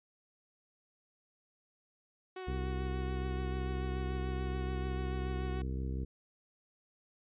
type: tone with vibrato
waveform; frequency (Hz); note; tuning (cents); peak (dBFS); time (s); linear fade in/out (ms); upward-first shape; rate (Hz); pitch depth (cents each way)
sawtooth; 370; F#4; 0; -37; 2.36-5.62; 5; sine; 6.9; 18
type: harmonic tone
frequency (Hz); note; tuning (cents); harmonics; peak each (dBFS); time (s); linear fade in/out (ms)
65.41; C2; 0; 1 / 2 / 3 / 4 / 5 / 6 / 7; -35 / -41 / -45 / -47 / -49 / -51 / -52; 2.47-6.05; 10
effects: resampled to 8000 Hz